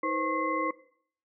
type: tone cluster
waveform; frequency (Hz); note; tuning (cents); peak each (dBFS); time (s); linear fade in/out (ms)
sine; 318.9 / 491.9 / 525 / 1086 / 2053; D#4 / B4 / C5 / C#6 / C7; +43 / -7 / +6 / -36 / -33; -33 / -38 / -35 / -30 / -35; 0.03-0.71; 5
effects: noise-tail reverb RT60 0.6 s tail -18 dB re dry